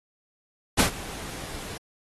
pink noise with ADSR envelope, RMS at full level -18 dBFS, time 0.77-1.78 s, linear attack 23 ms, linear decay 110 ms, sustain -20 dB, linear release 8 ms, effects AAC 32 kbps

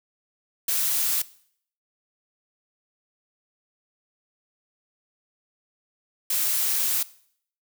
blue noise bursts at uneven times, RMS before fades -24 dBFS, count 2, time 0.68-1.22 / 6.3-7.03 s, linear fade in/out 5 ms, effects noise-tail reverb RT60 0.6 s tail -19 dB re dry

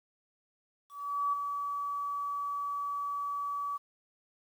sine tone with ADSR envelope, 1144 Hz, D6, 46 cents flat, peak -26 dBFS, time 0.89-3.78 s, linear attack 440 ms, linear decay 9 ms, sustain -6 dB, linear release 19 ms, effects 10-bit

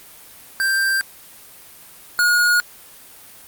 square tone pair in turn, 1576 / 1441.1 Hz, G6 / F#6, +9 / -46 cents, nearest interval major second, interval 155 cents, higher first, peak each -17 / -14 dBFS, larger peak second, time 0.6-1.01 / 2.19-2.6 s, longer neither, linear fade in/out 0 ms, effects white hiss -43 dBFS RMS until 3.47 s + Opus 32 kbps

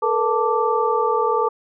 sine tone cluster, 437.1 / 477.7 / 885 / 1172 Hz, A4 / A#4 / A5 / D6, -11 / +42 / +10 / -4 cents, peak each -22 dBFS, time 0.02-1.49 s, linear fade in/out 10 ms, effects none

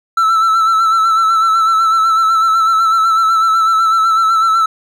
triangle tone with vibrato, 1326 Hz, E6, 10 cents sharp, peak -7 dBFS, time 0.17-4.66 s, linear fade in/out 5 ms, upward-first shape sine, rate 8 Hz, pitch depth 36 cents each way, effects none

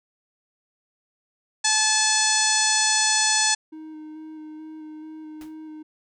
harmonic tone, 865 Hz, A5, 30 cents flat, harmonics 1 / 2 / 3 / 4 / 5 / 6 / 7 / 8 / 9 / 10, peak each -27 / -26 / -31 / -29 / -26 / -28 / -26 / -27 / -28 / -28 dBFS, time 1.64-3.55 s, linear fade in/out 10 ms
triangle tone with vibrato, 311.1 Hz, D#4, in tune, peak -34 dBFS, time 3.72-5.83 s, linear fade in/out 10 ms, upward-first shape square, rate 2.3 Hz, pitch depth 13 cents each way
pink noise with exponential decay, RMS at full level -44 dBFS, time 5.41-5.57 s, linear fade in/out 2 ms, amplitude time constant 34 ms
effects none

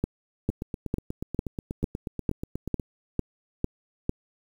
two click trains, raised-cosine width 3 ms, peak -11 / -18 dBFS, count 10 / 20, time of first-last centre 0.04-4.094 / 0.5-2.797 s, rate 2.22 / 8.27 Hz, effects 8-bit

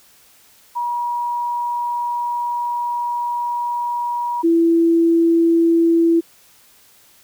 sine tone pair in turn, 959 / 333.5 Hz, A#5 / E4, +49 / +20 cents, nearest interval octave + tritone, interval 1829 cents, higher first, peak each -19 / -11 dBFS, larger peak second, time 0.75-4.43 / 4.43-6.21 s, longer first, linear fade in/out 20 ms, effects white hiss -51 dBFS RMS until 7.23 s

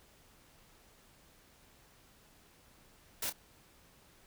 white noise with echo, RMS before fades -36 dBFS, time 3.22-3.3 s, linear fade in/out 5 ms, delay 27 ms, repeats 1, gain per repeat -10 dB, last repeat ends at 3.327 s, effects pink hiss -63 dBFS RMS until 4.26 s

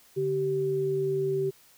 sine tone pair together, 144.81 / 386.6 Hz, D3 / G4, -24 / -24 cents, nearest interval octave + perfect fourth, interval 1700 cents, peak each -33 / -25 dBFS, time 0.16-1.51 s, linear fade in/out 20 ms, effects white hiss -58 dBFS RMS until 1.77 s

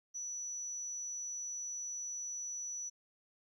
sine tone, 5920 Hz, F#8, in tune, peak -38 dBFS, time 0.14-2.9 s, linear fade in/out 20 ms, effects tanh soft clip ceiling -34 dBFS + 13-bit

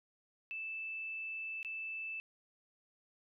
sine tone with dropouts, 2637 Hz, E7, in tune, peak -39 dBFS, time 0.51-2.2 s, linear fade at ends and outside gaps 0 ms, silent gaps 1.629-1.648 s, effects none

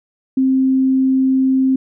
sine tone, 263.4 Hz, C4, 12 cents sharp, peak -11 dBFS, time 0.37-1.76 s, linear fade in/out 5 ms, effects none

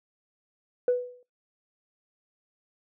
sine tone with exponential decay, 493.9 Hz, B4, in tune, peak -16 dBFS, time 0.88-1.23 s, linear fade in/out 2 ms, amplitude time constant 74 ms, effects noise-tail reverb RT60 0.2 s tail -22 dB re dry + tanh soft clip ceiling -16 dBFS

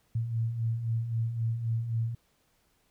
sine beating tone pair, 111.3 / 115.1 Hz, A2 / A#2, +20 / -22 cents, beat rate 3.8 Hz, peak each -36 / -28 dBFS, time 0.15-2.15 s, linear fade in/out 5 ms, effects pink hiss -70 dBFS RMS until 2.9 s

